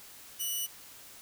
5% pulse tone, 2952 Hz, F#7, 5 cents flat, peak -23 dBFS, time 0.39-0.67 s, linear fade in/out 20 ms, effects white hiss -51 dBFS RMS until 1.21 s

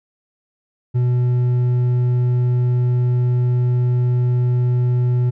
triangle tone with hard clipping, 123.47 Hz, B2, in tune, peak -15 dBFS, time 0.94-5.31 s, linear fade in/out 20 ms, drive 7 dB, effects none

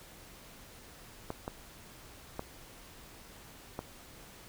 clicks, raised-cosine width 1 ms, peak -22 dBFS, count 4, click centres 1.304 / 1.479 / 2.394 / 3.791 s, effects pink hiss -53 dBFS RMS until 4.48 s

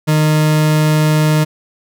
40% pulse tone, 153.8 Hz, D#3, 20 cents flat, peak -9 dBFS, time 0.07-1.45 s, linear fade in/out 20 ms, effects none

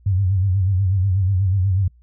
sine tone with vibrato, 95.2 Hz, F#2, 50 cents sharp, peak -15 dBFS, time 0.06-1.88 s, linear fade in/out 5 ms, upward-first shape sine, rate 8.2 Hz, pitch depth 100 cents each way, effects noise-tail reverb RT60 0.1 s tail -24 dB re dry + added 60 Hz sine -48 dBFS peak until 2.02 s

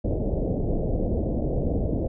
pink low-pass noise, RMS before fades -25 dBFS, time 0.04-2.08 s, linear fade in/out 10 ms, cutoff 640 Hz, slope 48 dB/octave, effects none

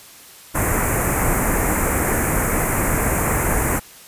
pink band-stop noise, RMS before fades -19 dBFS, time 0.54-3.8 s, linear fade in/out 20 ms, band 2300 to 7000 Hz, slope 48 dB/octave, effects white hiss -43 dBFS RMS until 4.07 s + resampled to 32000 Hz

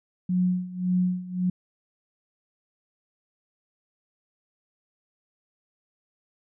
sine tone with tremolo, 181.5 Hz, F#3, 33 cents flat, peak -19 dBFS, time 0.29-1.5 s, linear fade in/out 5 ms, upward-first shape sine, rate 1.8 Hz, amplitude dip 85%, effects none

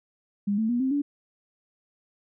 sine tone with pitch steps, 202.7 / 221 / 241.1 / 262.9 / 286.7 Hz, G#3 / A3 / B3 / C4 / D4, -42 / +8 / -41 / +8 / -42 cents, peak -22 dBFS, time 0.47-1.02 s, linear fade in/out 10 ms, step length 110 ms, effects none

